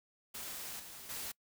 white noise with level steps, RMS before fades -44 / -50 / -42 dBFS, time 0.34-1.32 s, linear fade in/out 10 ms, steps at 0.79 / 1.09 s, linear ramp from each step 10 ms, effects noise-tail reverb RT60 0.1 s tail -25 dB re dry

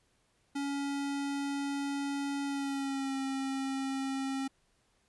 square tone with pitch glide, 280.8 to 269.2 Hz, C#4 to C4, +22 to +49 cents, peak -33 dBFS, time 0.55-4.48 s, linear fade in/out 10 ms, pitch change -73 cents, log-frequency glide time 2.45-3.17 s, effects pink hiss -72 dBFS RMS until 5.08 s + resampled to 24000 Hz

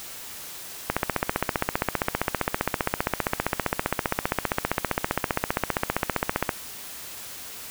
click train, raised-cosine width 0.5 ms, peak -6 dBFS, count 86, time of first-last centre 0.9-6.492 s, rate 15.2 Hz, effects white hiss -39 dBFS RMS until 7.7 s

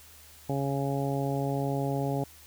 harmonic tone, 138.59 Hz, C#3, in tune, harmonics 1 / 2 / 3 / 4 / 5 / 6, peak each -30 / -33 / -35 / -36 / -37 / -38 dBFS, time 0.49-2.24 s, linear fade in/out 5 ms, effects added 77 Hz sine -57 dBFS peak until 2.46 s + white hiss -53 dBFS RMS until 2.46 s

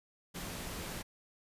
sine tone in noise, 180.4 Hz, F#3, 44 cents flat, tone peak -50 dBFS, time 0.34-1.03 s, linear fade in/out 20 ms, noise pink, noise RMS -42 dBFS, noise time 0.34-1.03 s, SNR -11 dB, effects resampled to 32000 Hz

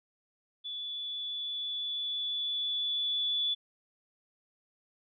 sine tone with level ramp, 3449 Hz, A7, 35 cents flat, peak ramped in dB -36 to -27 dBFS, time 0.64-3.55 s, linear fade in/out 20 ms, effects none

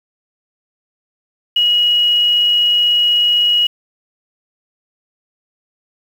sine tone with quantisation, 2901 Hz, F#7, 35 cents flat, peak -10 dBFS, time 1.56-3.67 s, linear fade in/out 5 ms, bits 6, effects none

